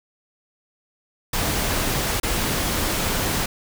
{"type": "noise with dropouts", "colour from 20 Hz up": "pink", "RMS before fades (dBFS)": -23, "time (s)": [1.33, 3.46], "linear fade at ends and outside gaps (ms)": 5, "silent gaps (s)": [2.2, 2.231], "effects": []}